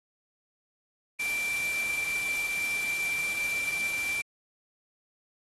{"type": "tone in noise", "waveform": "sine", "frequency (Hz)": 2349, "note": "D7", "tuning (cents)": 0, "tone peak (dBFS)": -28, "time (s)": [1.19, 4.22], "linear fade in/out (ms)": 10, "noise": "white", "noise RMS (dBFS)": -38, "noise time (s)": [1.19, 4.22], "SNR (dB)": 7, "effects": ["AAC 32 kbps"]}